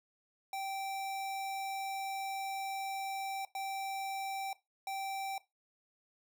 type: tone bursts at uneven times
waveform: square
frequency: 779 Hz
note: G5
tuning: 11 cents flat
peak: -37 dBFS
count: 3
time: 0.53-3.45 / 3.55-4.53 / 4.87-5.38 s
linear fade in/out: 2 ms
effects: noise-tail reverb RT60 0.2 s tail -17 dB re dry